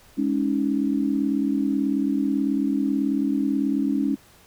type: chord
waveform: sine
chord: Ab suspended fourth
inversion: none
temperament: equal with one note detuned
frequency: 207.7 / 277.2 / 315.5 Hz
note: Ab3 / Db4 / Eb4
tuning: 0 / 0 / +24 cents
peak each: -26 / -22 / -27 dBFS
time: 0.17-4.16 s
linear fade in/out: 20 ms
effects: pink hiss -53 dBFS RMS until 4.46 s